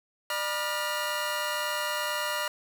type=tone cluster; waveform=20% pulse; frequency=599 / 970 / 1414 Hz; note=D5 / B5 / F6; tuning=+34 / -31 / +21 cents; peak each=-28 dBFS; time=0.3-2.48 s; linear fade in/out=2 ms; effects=none